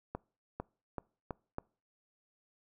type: accelerating click train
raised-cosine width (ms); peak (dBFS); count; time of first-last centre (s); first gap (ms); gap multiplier
1; -23; 5; 0.15-1.584; 450; 0.85
effects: noise-tail reverb RT60 0.4 s tail -25 dB re dry